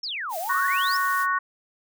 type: exponential two-way sweep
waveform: sine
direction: down then up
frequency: 5570 to 622.3 to 5570 Hz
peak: -28 dBFS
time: 0.03-0.97 s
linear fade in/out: 5 ms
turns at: 0.38 s
type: noise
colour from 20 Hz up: blue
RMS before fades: -37 dBFS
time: 0.29-1.27 s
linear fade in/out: 50 ms
type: harmonic tone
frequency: 370 Hz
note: F#4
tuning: in tune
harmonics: 3 / 4 / 5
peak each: -23 / -26 / -29 dBFS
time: 0.49-1.39 s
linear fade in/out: 10 ms
effects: none